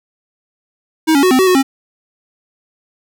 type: tone with pitch steps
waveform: square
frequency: 317.9 / 279.5 / 369.2 / 258 / 377.3 / 366.4 / 269.9 Hz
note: D#4 / C#4 / F#4 / C4 / F#4 / F#4 / C#4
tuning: +37 / +14 / -4 / -24 / +34 / -17 / -46 cents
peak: -9 dBFS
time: 1.07-1.63 s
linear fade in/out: 20 ms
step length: 80 ms
effects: none